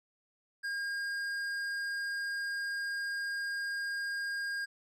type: tone with hard clipping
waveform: sine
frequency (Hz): 1617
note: G#6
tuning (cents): -47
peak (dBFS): -35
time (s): 0.63-4.66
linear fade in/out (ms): 20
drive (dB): 9
effects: none